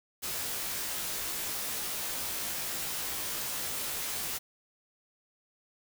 white noise with comb filter, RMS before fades -35 dBFS, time 0.22-4.39 s, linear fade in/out 20 ms, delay 17 ms, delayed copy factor -1, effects none

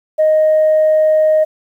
sine tone, 622.3 Hz, D#5, in tune, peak -7 dBFS, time 0.18-1.45 s, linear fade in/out 20 ms, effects tanh soft clip ceiling -5 dBFS + 8-bit

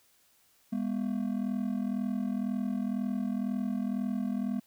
triangle ring-modulated tone, 224.4 Hz, A3, 34 cents sharp, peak -24 dBFS, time 0.72-4.6 s, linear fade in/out 10 ms, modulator 21 Hz, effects white hiss -66 dBFS RMS until 4.66 s

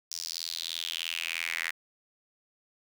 sawtooth tone with high-pass filter sweep, 83.1 Hz, E2, 15 cents sharp, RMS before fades -35 dBFS, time 0.11-1.71 s, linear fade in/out 5 ms, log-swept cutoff 5500 to 1900 Hz, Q 4.5, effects none

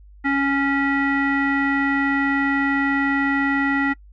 square tone with low-pass filter, 277.4 Hz, C#4, 1 cent sharp, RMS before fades -20 dBFS, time 0.24-3.94 s, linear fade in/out 20 ms, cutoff 1800 Hz, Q 9, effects noise-tail reverb RT60 0.1 s tail -25 dB re dry + added 50 Hz sine -43 dBFS peak until 4.12 s

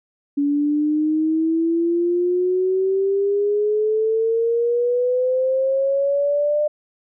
sine exponential sweep, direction up, 283.6 to 602 Hz, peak -16 dBFS, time 0.37-6.68 s, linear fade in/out 10 ms, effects none

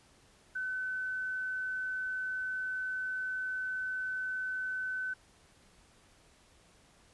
sine tone, 1515 Hz, F#6, 40 cents sharp, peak -33 dBFS, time 0.55-5.14 s, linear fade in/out 10 ms, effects pink hiss -63 dBFS RMS until 7.13 s + resampled to 24000 Hz

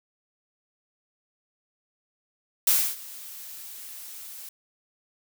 blue noise with ADSR envelope, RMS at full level -19 dBFS, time 2.67-4.49 s, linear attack 4 ms, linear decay 280 ms, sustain -22 dB, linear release 3 ms, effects none

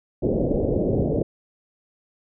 white low-pass noise, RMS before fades -22 dBFS, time 0.22-1.23 s, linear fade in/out 10 ms, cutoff 570 Hz, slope 48 dB/octave, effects none

